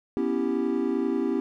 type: chord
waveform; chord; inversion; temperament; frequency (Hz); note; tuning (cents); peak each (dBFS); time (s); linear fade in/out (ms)
triangle; C# half-diminished seventh; third; equal; 246.9 / 277.2 / 329.6 / 392; B3 / C#4 / E4 / G4; 0 / 0 / 0 / 0; -27; 0.17-1.4; 0
effects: none